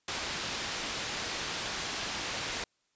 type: low-pass noise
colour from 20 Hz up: white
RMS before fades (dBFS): -36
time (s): 0.08-2.64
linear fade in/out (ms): 2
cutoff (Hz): 5000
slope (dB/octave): 12
effects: white hiss -75 dBFS RMS until 2.95 s + resampled to 16000 Hz